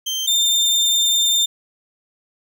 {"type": "tone pair in turn", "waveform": "30% pulse", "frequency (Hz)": [3136, 3605], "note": ["G7", "A7"], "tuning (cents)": [0, 41], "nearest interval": "major second", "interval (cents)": 241, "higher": "second", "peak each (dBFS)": [-18, -12], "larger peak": "second", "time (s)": [[0.06, 0.27], [0.27, 1.46]], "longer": "second", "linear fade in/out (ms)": 10, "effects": []}